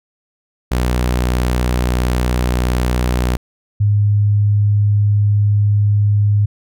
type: tone pair in turn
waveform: sawtooth / sine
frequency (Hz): 61.5 / 103.2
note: B1 / G#2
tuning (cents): -7 / -10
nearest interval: major sixth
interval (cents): 897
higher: second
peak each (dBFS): -10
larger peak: neither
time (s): 0.71-3.37 / 3.8-6.46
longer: neither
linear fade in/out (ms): 10
effects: none